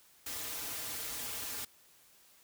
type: noise with comb filter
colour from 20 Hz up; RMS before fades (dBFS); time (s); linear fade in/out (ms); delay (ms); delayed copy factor
white; -40; 0.26-1.65; 5; 5.4; -1
effects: white hiss -63 dBFS RMS until 2.43 s